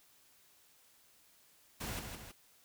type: noise with echo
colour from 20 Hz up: pink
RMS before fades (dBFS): -41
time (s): 1.8-2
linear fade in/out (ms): 10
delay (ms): 160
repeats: 2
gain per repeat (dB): -5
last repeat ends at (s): 2.32
effects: white hiss -66 dBFS RMS until 2.64 s